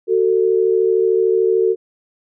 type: tone pair together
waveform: sine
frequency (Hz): 373.8 / 447.2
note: F#4 / A4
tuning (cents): +18 / +28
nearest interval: minor third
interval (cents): 310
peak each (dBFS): -15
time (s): 0.07-1.76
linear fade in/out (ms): 50
effects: none